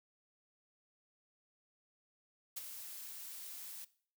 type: noise with ADSR envelope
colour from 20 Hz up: blue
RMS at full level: -39 dBFS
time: 2.56-3.85 s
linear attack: 14 ms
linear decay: 20 ms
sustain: -9 dB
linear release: 9 ms
effects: noise-tail reverb RT60 0.5 s tail -19 dB re dry